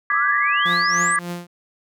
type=chord; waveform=sine; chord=G# diminished; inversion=second; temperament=equal; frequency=1174.7 / 1661.2 / 1975.5 Hz; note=D6 / G#6 / B6; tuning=0 / 0 / 0 cents; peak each=-20 / -20 / -24 dBFS; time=0.1-1.19 s; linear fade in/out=2 ms
type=exponential sweep; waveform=sine; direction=up; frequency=1174.7 to 8870 Hz; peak=-24 dBFS; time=0.12-1.16 s; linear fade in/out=0 ms
type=tone with tremolo; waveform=sawtooth; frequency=174.61 Hz; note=F3; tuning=in tune; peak=-21 dBFS; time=0.65-1.47 s; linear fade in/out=10 ms; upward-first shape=triangle; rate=3.4 Hz; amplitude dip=90%
effects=none